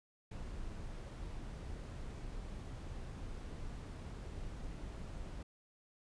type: noise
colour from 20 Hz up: brown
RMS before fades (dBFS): -45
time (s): 0.31-5.43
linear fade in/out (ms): 5
effects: resampled to 22050 Hz